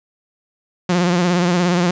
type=tone with vibrato; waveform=sawtooth; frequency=176.6 Hz; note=F3; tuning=20 cents sharp; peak=-10 dBFS; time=0.89-1.91 s; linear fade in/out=5 ms; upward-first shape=sine; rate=17 Hz; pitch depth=59 cents each way; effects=resampled to 16000 Hz + 7-bit